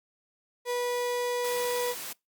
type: tone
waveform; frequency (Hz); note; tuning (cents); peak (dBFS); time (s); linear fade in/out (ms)
35% pulse; 488.5; B4; -19; -26; 0.65-1.95; 50
type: high-pass noise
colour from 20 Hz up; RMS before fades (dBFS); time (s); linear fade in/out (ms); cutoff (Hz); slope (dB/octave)
white; -38; 1.44-2.13; 5; 140; 12
effects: noise-tail reverb RT60 0.2 s tail -25 dB re dry + Opus 48 kbps